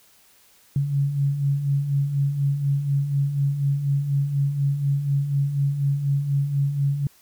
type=beating tone pair; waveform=sine; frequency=137.3 / 141.4 Hz; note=C#3 / C#3; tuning=-16 / +35 cents; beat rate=4.1 Hz; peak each=-28 / -20 dBFS; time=0.76-7.07 s; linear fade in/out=2 ms; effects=white hiss -56 dBFS RMS until 7.21 s